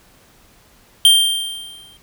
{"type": "tone with exponential decay", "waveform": "square", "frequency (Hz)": 3167, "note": "G7", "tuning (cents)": 17, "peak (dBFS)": -6, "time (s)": [1.05, 1.97], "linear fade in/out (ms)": 1, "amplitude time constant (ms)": 200, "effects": ["pink hiss -51 dBFS RMS until 2.02 s"]}